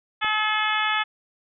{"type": "harmonic tone", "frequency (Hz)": 428.9, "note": "A4", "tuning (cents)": -44, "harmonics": [2, 3, 4, 5, 6, 7, 8], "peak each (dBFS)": [-28, -26, -27, -29, -30, -32, -31], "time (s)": [0.21, 1.04], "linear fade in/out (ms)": 20}
{"type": "click", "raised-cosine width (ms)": 1, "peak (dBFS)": -23, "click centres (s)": 0.246}
{"effects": []}